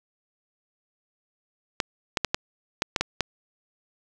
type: clicks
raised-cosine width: 0.2 ms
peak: -5 dBFS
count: 8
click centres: 1.802 / 2.172 / 2.247 / 2.345 / 2.821 / 2.962 / 3.01 / 3.207 s
effects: none